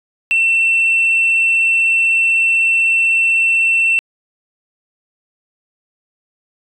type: tone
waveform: sine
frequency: 2692 Hz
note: E7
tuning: 36 cents sharp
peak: -9 dBFS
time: 0.31-3.99 s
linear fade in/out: 0 ms
effects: tanh soft clip ceiling -8 dBFS